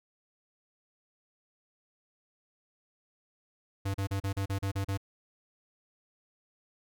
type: tone bursts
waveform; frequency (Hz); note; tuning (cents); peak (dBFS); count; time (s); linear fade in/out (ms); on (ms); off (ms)
square; 98; G2; 0; -30; 9; 3.85-4.975; 10; 93; 36
effects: none